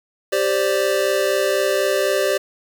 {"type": "chord", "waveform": "square", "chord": "G suspended fourth", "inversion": "none", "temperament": "equal", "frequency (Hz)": [392, 523.3, 587.3], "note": ["G4", "C5", "D5"], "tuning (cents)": [0, 0, 0], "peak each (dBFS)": [-22, -23, -21], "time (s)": [0.32, 2.38], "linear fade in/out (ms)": 10, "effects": ["7-bit"]}